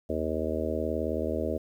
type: harmonic tone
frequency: 78.7 Hz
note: D#2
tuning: 20 cents sharp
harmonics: 1 / 3 / 4 / 5 / 6 / 7 / 8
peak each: -35 / -35 / -35 / -35 / -35 / -35 / -35 dBFS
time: 0.09-1.58 s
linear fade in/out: 10 ms
effects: 10-bit